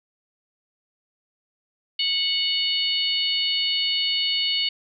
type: harmonic tone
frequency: 736 Hz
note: F#5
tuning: 9 cents flat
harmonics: 3 / 4 / 5 / 6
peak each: -31 / -23 / -30 / -26 dBFS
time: 1.99-4.69 s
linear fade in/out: 5 ms
effects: none